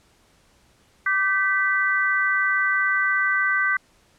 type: chord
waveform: sine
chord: G major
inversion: second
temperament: equal with one note detuned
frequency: 1174.7 / 1538.4 / 1975.5 Hz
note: D6 / G6 / B6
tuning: 0 / -33 / 0 cents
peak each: -26 / -21 / -23 dBFS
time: 1.06-3.77 s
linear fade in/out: 5 ms
effects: pink hiss -59 dBFS RMS until 4.18 s + low-pass 10000 Hz 12 dB/octave